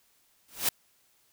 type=noise with exponential growth; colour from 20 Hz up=white; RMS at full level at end=-22 dBFS; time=0.48-0.69 s; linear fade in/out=5 ms; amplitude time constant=45 ms; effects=white hiss -67 dBFS RMS until 1.32 s